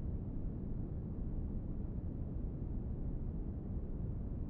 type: low-pass noise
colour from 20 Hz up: pink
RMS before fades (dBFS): -40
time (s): 0-4.49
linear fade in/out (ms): 0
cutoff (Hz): 220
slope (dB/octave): 12
effects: none